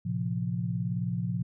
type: tone cluster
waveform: sine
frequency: 114.2 / 132.6 / 175 Hz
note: A#2 / C3 / F3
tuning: -35 / +23 / +4 cents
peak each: -32 / -34 / -31 dBFS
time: 0.05-1.43 s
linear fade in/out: 10 ms
effects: none